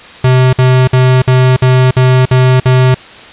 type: tone bursts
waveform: square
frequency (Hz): 128.4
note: C3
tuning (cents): -32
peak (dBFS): -5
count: 8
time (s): 0.24-2.945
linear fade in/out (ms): 5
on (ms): 290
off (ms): 55
effects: white hiss -32 dBFS RMS until 3.32 s + resampled to 8000 Hz